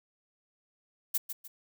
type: noise with echo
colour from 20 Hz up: violet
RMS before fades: -28 dBFS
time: 1.14-1.18 s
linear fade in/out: 10 ms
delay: 150 ms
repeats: 2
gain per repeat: -9 dB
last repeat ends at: 1.48 s
effects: none